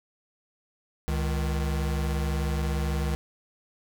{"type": "tone pair together", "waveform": "square", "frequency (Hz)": [69.03, 155.56], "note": ["C#2", "D#3"], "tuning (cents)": [-7, 0], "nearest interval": "octave + major second", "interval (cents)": 1407, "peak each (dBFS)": [-27, -32], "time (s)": [1.08, 3.15], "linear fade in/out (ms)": 0, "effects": []}